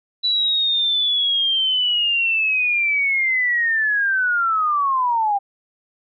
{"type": "linear sweep", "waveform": "sine", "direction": "down", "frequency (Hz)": [3963, 784], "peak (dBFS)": -16, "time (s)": [0.23, 5.39], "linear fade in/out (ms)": 20, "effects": []}